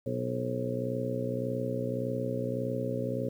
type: harmonic tone with a mistuned harmonic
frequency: 61.74 Hz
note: B1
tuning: in tune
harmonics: 2 / 3 / 4 / 5 / 6 / 7 / 8 / 9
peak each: -35 / -41 / -36 / -42 / -44 / -37 / -44 / -35 dBFS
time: 0.06-3.29 s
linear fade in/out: 5 ms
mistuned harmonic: 9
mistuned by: -49 cents
effects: 10-bit